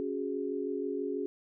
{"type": "chord", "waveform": "sine", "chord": "C# suspended fourth", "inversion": "none", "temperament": "just", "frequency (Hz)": [277.2, 369.6, 415.8], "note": ["C#4", "F#4", "G#4"], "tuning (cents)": [0, -2, 2], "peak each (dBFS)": [-36, -36, -35], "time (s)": [0, 1.26], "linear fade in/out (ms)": 0, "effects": []}